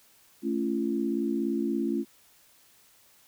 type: chord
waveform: sine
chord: A augmented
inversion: none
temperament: equal with one note detuned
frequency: 220 / 277.2 / 341.1 Hz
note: A3 / C#4 / E#4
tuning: 0 / 0 / -41 cents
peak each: -30 dBFS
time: 0.42-2.05 s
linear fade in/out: 50 ms
effects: white hiss -60 dBFS RMS until 3.27 s

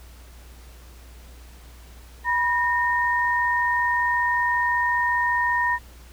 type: tone pair together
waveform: sine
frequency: 974.7 / 1840 Hz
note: B5 / A#6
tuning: -23 / -23 cents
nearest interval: major seventh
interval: 1100 cents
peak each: -22 dBFS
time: 2.24-5.79 s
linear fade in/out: 50 ms
effects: added 60 Hz sine -43 dBFS peak until 6.12 s + pink hiss -51 dBFS RMS until 6.12 s

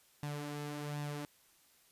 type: tone with flanger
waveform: sawtooth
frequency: 146.83 Hz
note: D3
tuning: in tune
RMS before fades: -41 dBFS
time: 0.23-1.25 s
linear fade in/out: 0 ms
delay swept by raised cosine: 1.1 to 4.5 ms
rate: 1.3 Hz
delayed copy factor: +0.5
effects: white hiss -67 dBFS RMS until 1.91 s + resampled to 32000 Hz

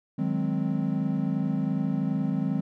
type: chord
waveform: triangle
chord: Ab dominant seventh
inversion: second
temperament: equal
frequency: 155.56 / 185 / 207.7 / 261.6 Hz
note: Eb3 / Gb3 / Ab3 / C4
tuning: 0 / 0 / 0 / 0 cents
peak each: -28 dBFS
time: 0.18-2.61 s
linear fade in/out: 10 ms
effects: none

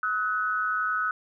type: tone pair together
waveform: sine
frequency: 1279.1 / 1488 Hz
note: D#6 / F#6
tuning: +47 / +9 cents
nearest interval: minor third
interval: 262 cents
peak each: -27 dBFS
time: 0.03-1.11 s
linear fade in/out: 2 ms
effects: none

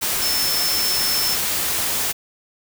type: tone in noise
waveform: sine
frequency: 5300 Hz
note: E8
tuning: 9 cents sharp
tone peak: -21 dBFS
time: 0.21-1.36 s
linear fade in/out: 20 ms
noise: white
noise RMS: -22 dBFS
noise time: 0.01-2.13 s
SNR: -2 dB
effects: none

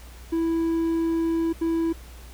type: tone bursts at uneven times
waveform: triangle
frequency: 329.6 Hz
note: E4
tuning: in tune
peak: -19 dBFS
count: 2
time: 0.32-1.53 / 1.61-1.93 s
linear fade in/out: 10 ms
effects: added 60 Hz sine -41 dBFS peak until 2.33 s + pink hiss -49 dBFS RMS until 2.33 s

